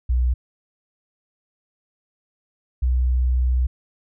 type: tone pair in turn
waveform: sine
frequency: 61.74 / 62.78 Hz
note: B1 / B1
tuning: 0 / +29 cents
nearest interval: unison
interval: 29 cents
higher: second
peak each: -15 dBFS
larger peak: neither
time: 0.09-0.34 / 2.82-3.67 s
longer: second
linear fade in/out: 10 ms
effects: tanh soft clip ceiling -12 dBFS